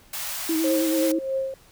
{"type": "high-pass noise", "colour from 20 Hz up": "white", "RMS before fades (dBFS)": -31, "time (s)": [0.13, 1.12], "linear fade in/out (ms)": 5, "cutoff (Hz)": 570, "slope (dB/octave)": 96}
{"type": "tone with vibrato", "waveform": "sine", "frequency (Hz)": 321.3, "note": "E4", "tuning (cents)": -44, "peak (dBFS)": -21, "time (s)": [0.49, 1.19], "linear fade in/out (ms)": 5, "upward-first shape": "sine", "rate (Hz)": 9.3, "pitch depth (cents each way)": 38}
{"type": "tone with tremolo", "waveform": "sine", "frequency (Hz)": 534, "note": "C5", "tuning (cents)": 35, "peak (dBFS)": -21, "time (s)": [0.64, 1.54], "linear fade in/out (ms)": 2, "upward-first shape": "triangle", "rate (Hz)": 3.1, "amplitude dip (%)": 70}
{"effects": ["pink hiss -54 dBFS RMS until 1.71 s"]}